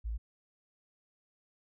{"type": "tone", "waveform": "sine", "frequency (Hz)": 55.3, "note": "A1", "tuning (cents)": 9, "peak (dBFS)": -33, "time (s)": [0.04, 0.18], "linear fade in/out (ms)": 20, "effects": []}